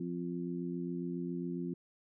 harmonic tone, 87.31 Hz, F2, in tune, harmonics 2 / 3 / 4, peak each -38 / -40 / -41 dBFS, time 0-1.74 s, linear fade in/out 5 ms, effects none

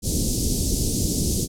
pink band-stop noise, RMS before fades -22 dBFS, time 0.02-1.48 s, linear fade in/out 50 ms, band 390 to 5100 Hz, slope 24 dB/octave, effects low-pass 11000 Hz 12 dB/octave

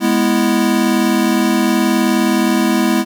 square chord, E major, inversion first, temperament equal, 207.7 / 246.9 / 329.6 Hz, G#3 / B3 / E4, 0 / 0 / 0 cents, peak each -17 dBFS, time 0-3.05 s, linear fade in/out 50 ms, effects none

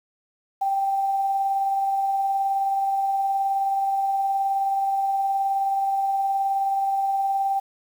sine tone with tremolo, 784 Hz, G5, in tune, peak -19 dBFS, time 0.61-7.6 s, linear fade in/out 10 ms, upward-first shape sine, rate 19 Hz, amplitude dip 25%, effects 8-bit

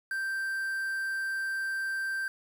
triangle tone with quantisation, 1568 Hz, G6, in tune, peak -28 dBFS, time 0.11-2.28 s, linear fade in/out 2 ms, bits 8, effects none

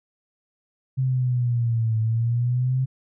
sine linear two-way sweep, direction down then up, 132 to 110 to 132 Hz, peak -19 dBFS, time 0.97-2.86 s, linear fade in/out 20 ms, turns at 1.99 s, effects none

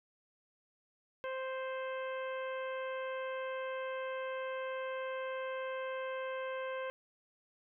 harmonic tone, 523.3 Hz, C5, in tune, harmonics 1 / 2 / 3 / 4 / 5 / 6, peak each -38 / -44 / -46 / -51 / -52 / -56 dBFS, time 1.24-6.9 s, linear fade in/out 0 ms, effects none

